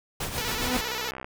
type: noise with tremolo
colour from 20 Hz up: pink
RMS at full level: -29 dBFS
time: 0.2-0.81 s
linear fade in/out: 5 ms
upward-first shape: triangle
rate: 7.3 Hz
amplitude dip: 65%
type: tone with vibrato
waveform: 5% pulse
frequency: 459.6 Hz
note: A#4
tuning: 25 cents flat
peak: -18 dBFS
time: 0.38-1.11 s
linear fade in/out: 0 ms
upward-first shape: square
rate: 15 Hz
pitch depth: 85 cents each way
type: tone with exponential growth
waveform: sawtooth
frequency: 252.1 Hz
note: B3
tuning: 36 cents sharp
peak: -18 dBFS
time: 0.39-0.77 s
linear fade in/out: 5 ms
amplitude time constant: 81 ms
type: click train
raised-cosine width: 0.5 ms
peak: -21 dBFS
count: 29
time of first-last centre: 0.81-1.245 s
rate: 64.4 Hz
effects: none